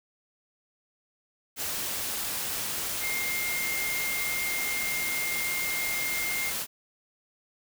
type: tone in noise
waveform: sine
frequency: 2118 Hz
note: C7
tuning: 21 cents sharp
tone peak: -30 dBFS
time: 3-6.53 s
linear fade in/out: 50 ms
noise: white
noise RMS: -32 dBFS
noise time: 1.56-6.67 s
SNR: -1 dB
effects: none